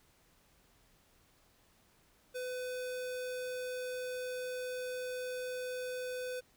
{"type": "tone", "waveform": "square", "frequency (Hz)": 503, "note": "B4", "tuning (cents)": 32, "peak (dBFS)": -38, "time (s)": [2.34, 6.41], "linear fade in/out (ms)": 20, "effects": ["pink hiss -68 dBFS RMS until 6.56 s"]}